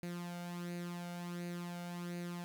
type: tone with flanger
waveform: sawtooth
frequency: 174.61 Hz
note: F3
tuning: in tune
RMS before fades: -43 dBFS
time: 0.03-2.44 s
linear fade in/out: 0 ms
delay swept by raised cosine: 0.45 to 1.4 ms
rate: 1.4 Hz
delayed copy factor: +0.6
effects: none